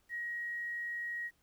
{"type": "tone with quantisation", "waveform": "sine", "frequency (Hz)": 1894, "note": "A#6", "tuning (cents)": 27, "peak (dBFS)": -36, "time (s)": [0.09, 1.31], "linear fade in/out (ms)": 50, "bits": 11, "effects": ["pink hiss -73 dBFS RMS until 1.42 s"]}